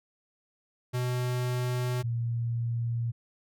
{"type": "tone pair in turn", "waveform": ["square", "sine"], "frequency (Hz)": [124.5, 117.21], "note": ["B2", "A#2"], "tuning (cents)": [14, 10], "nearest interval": "minor second", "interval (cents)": 104, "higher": "first", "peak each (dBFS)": [-28, -27], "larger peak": "second", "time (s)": [[0.93, 2.03], [2.03, 3.12]], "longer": "first", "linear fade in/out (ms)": 20, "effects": []}